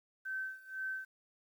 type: tone with tremolo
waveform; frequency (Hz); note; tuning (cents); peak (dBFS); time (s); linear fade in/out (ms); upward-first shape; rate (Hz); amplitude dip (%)
sine; 1541; G6; -30; -35; 0.25-1.05; 10; sine; 2; 90
effects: 11-bit